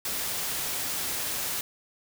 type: noise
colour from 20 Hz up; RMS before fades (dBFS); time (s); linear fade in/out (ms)
white; -31; 0.05-1.61; 2
effects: none